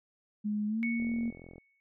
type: tone with pitch glide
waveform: sine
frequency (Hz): 209.6 to 232.6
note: G#3 to A#3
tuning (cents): +16 to -4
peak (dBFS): -29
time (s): 0.44-1.31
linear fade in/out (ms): 20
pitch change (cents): +180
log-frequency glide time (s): 0.67-0.84
type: tone with exponential decay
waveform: sine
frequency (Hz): 2217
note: C#7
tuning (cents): 0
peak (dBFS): -32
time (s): 0.83-1.8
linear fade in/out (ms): 0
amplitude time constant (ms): 210
type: click train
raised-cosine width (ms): 2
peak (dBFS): -35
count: 26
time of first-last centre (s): 1-1.581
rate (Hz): 43
effects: none